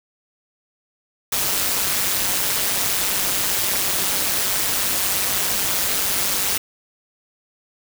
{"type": "noise with amplitude modulation", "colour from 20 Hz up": "white", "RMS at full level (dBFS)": -18, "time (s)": [1.32, 6.58], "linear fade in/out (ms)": 5, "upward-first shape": "sine", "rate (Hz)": 195, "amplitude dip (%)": 70, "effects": []}